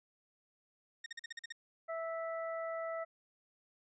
sawtooth tone bursts, 1848 Hz, A#6, 16 cents flat, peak -38 dBFS, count 8, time 1.04-1.524 s, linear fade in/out 5 ms, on 22 ms, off 44 ms
harmonic tone, 657 Hz, E5, 6 cents flat, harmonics 1 / 2 / 3, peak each -38 / -44 / -48 dBFS, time 1.88-3.05 s, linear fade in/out 20 ms
effects resampled to 16000 Hz

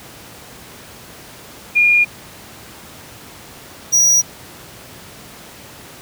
sine / square tone pair in turn, 2423 / 5786 Hz, D#7 / F#8, -47 / -40 cents, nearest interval octave + minor third, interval 1507 cents, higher second, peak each -9 / -10 dBFS, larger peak first, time 1.75-2.05 / 3.92-4.22 s, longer neither, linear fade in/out 20 ms, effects pink hiss -38 dBFS RMS until 6.01 s + high-pass 80 Hz 12 dB/octave

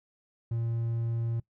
triangle tone, 115.7 Hz, A#2, 13 cents flat, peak -26 dBFS, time 0.51-1.4 s, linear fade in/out 5 ms, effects noise-tail reverb RT60 0.1 s tail -21 dB re dry

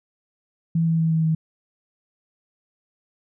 sine tone with pitch steps, 164.81 / 163.48 / 162.17 / 160.86 / 159.56 Hz, E3 / E3 / E3 / E3 / D#3, 0 / -14 / -28 / -42 / +44 cents, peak -17 dBFS, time 0.75-1.35 s, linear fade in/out 5 ms, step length 120 ms, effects none

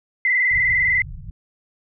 sine tone with vibrato, 2017 Hz, B6, 36 cents sharp, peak -15 dBFS, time 0.25-1.02 s, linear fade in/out 2 ms, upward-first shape square, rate 20 Hz, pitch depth 46 cents each way
pink low-pass noise, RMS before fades -34 dBFS, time 0.51-1.31 s, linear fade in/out 2 ms, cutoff 170 Hz, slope 96 dB/octave
effects none

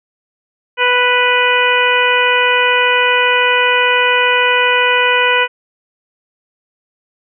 harmonic tone, 493.9 Hz, B4, in tune, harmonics 1 / 2 / 3 / 4 / 5 / 6, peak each -17 / -16 / -16 / -18 / -16 / -19 dBFS, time 0.77-5.48 s, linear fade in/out 50 ms, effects none

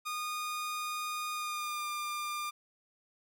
sawtooth tone with pitch glide, 1227 to 1198.3 Hz, D#6 to D6, -25 to +34 cents, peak -31 dBFS, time 0.05-2.51 s, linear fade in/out 20 ms, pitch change -41 cents, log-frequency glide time 1.33-1.88 s, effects none

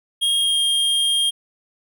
square tone with pitch glide, 3252 to 3222 Hz, G#7 to G7, -37 to +47 cents, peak -17 dBFS, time 0.21-1.31 s, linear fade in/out 20 ms, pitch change -16 cents, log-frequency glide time 0.36-0.6 s, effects none

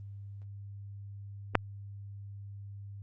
clicks, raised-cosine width 0.5 ms, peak -27 / -6 dBFS, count 2, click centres 1.549 / 1.553 s, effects added 100 Hz sine -42 dBFS peak until 3.02 s + Opus 24 kbps

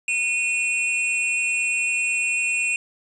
square tone pair together, 2473 / 2703 Hz, D#7 / E7, -11 / +43 cents, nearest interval major second, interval 154 cents, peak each -24 dBFS, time 0.08-2.76 s, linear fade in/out 2 ms, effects resampled to 24000 Hz + 8-bit

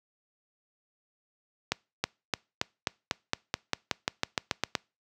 accelerating click train, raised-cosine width 0.2 ms, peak -8 dBFS, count 16, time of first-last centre 1.72-4.752 s, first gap 320 ms, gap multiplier 0.93, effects noise-tail reverb RT60 0.3 s tail -26 dB re dry + high-pass 80 Hz 12 dB/octave

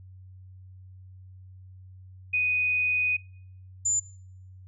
sine tone pair in turn, 2489 / 7093 Hz, D#7 / A8, 0 / +13 cents, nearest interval octave + tritone, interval 1813 cents, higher second, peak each -22 dBFS, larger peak neither, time 2.33-3.17 / 3.85-4 s, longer first, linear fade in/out 10 ms, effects noise-tail reverb RT60 0.7 s tail -25 dB re dry + added 93 Hz sine -45 dBFS peak until 4.67 s

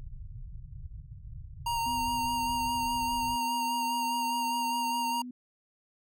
pink low-pass noise, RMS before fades -43 dBFS, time 0-3.36 s, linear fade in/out 0 ms, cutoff 140 Hz, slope 48 dB/octave
square tone with vibrato, 932.3 Hz, A#5, in tune, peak -29 dBFS, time 1.66-5.22 s, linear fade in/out 5 ms, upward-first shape sine, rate 4.9 Hz, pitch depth 21 cents each way
sine tone with pitch glide, 249.4 to 248 Hz, B3 to B3, +17 to +7 cents, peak -38 dBFS, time 1.86-5.31 s, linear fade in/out 5 ms, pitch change -10 cents, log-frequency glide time 2.5-5.07 s
effects none

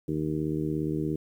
harmonic tone, 77.2 Hz, D#2, 13 cents flat, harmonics 1 / 2 / 3 / 4 / 5 / 6, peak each -42 / -31 / -38 / -30 / -34 / -40 dBFS, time 0.08-1.16 s, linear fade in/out 5 ms, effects 10-bit

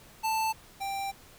square tone pair in turn, 883 / 786.7 Hz, A5 / G5, +6 / +6 cents, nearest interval major second, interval 200 cents, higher first, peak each -27 / -32 dBFS, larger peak first, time 0.23-0.53 / 0.8-1.12 s, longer second, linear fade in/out 20 ms, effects pink hiss -54 dBFS RMS until 1.38 s

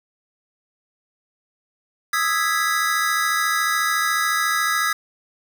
square chord, E major seventh, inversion third, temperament equal, 1244.5 / 1318.5 / 1661.2 / 1975.5 Hz, D#6 / E6 / G#6 / B6, 0 / 0 / 0 / 0 cents, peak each -25 / -26 / -24 / -26 dBFS, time 2.13-4.93 s, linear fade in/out 5 ms, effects 7-bit

